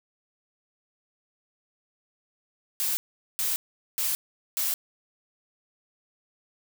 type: noise bursts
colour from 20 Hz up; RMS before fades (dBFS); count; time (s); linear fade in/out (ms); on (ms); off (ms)
blue; -27; 4; 2.8-4.74; 0; 170; 420
effects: none